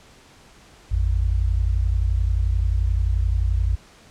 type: tone pair together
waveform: sine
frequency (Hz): 54.55 / 86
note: A1 / F2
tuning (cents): -14 / -26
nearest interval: minor sixth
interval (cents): 788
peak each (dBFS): -19 / -22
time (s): 0.91-3.76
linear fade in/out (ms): 10
effects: pink hiss -50 dBFS RMS until 4.1 s + low-pass 8000 Hz 12 dB/octave